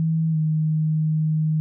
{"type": "tone with pitch glide", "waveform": "sine", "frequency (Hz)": [161.1, 156.06], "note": ["E3", "D#3"], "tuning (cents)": [-39, 6], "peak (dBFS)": -18, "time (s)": [0, 1.6], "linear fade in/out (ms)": 0, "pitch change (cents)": -55, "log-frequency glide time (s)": [0.31, 0.37], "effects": []}